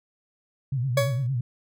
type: tone with vibrato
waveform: sine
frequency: 127.9 Hz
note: C3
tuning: 39 cents flat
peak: -23 dBFS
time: 0.72-1.41 s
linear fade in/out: 5 ms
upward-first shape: sine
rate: 8.8 Hz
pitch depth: 140 cents each way
type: tone with exponential decay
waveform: 40% pulse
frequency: 561 Hz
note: C#5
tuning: 21 cents sharp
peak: -16 dBFS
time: 0.97-1.27 s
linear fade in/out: 5 ms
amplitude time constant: 64 ms
effects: none